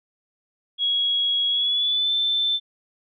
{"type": "tone with pitch glide", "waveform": "sine", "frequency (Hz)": [3322, 3540], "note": ["G#7", "A7"], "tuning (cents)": [0, 10], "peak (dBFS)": -19, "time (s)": [0.78, 2.6], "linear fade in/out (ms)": 50, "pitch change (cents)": 110, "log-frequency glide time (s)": [1.49, 2.12], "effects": []}